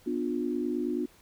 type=chord; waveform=sine; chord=B diminished; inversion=none; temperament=just; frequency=246.9 / 296.3 / 355.6 Hz; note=B3 / D4 / F4; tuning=0 / +15 / +31 cents; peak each=-32 dBFS; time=0.06-1.06 s; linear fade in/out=10 ms; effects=pink hiss -59 dBFS RMS until 1.21 s